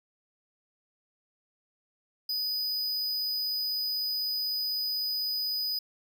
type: tone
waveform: square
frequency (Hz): 4978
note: D#8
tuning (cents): 0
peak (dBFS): -29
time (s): 2.29-5.79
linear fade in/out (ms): 5
effects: none